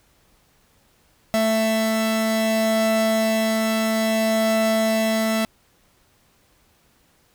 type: tone pair together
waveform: 45% pulse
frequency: 221.2 / 663 Hz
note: A3 / E5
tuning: +9 / +10 cents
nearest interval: octave + perfect fifth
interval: 1901 cents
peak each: -21 dBFS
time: 1.34-5.45 s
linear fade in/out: 0 ms
effects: pink hiss -60 dBFS RMS until 7.34 s